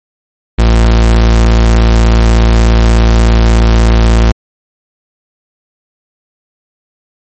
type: tone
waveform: 40% pulse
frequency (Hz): 56.6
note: A1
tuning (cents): +50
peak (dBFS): -3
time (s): 0.58-4.32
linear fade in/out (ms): 10
effects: MP3 32 kbps